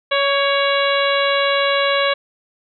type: harmonic tone with a mistuned harmonic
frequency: 560 Hz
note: C#5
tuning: 18 cents sharp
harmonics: 1 / 2 / 3 / 4 / 5 / 6 / 7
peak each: -18 / -21 / -23 / -24 / -25 / -26 / -26 dBFS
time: 0.11-2.14 s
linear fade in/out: 10 ms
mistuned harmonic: 3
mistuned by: -28 cents
effects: none